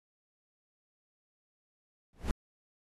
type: noise with exponential growth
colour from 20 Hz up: brown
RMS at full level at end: -27 dBFS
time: 2.13-2.31 s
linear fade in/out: 1 ms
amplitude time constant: 38 ms
effects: AAC 32 kbps